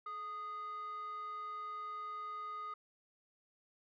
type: tone with frequency modulation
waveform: sine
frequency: 1240 Hz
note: D#6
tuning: 6 cents flat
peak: -39 dBFS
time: 0.06-2.74 s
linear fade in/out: 5 ms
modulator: 810 Hz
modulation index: 0.24
effects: tanh soft clip ceiling -39 dBFS